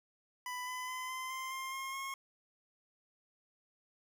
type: tone with pitch steps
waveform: 25% pulse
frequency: 995 / 1007.1 / 1019.4 / 1031.9 / 1044.5 / 1057.2 / 1070.1 / 1083.2 Hz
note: B5 / B5 / C6 / C6 / C6 / C6 / C6 / C#6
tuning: +13 / +34 / -45 / -24 / -3 / +18 / +39 / -40 cents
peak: -35 dBFS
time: 0.46-2.14 s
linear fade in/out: 2 ms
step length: 210 ms
effects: none